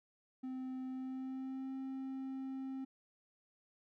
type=tone with pitch glide; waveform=triangle; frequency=258.8 to 265.6 Hz; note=C4 to C4; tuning=-19 to +26 cents; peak=-38 dBFS; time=0.43-2.85 s; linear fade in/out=10 ms; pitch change=+45 cents; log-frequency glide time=0.86-1.74 s; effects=none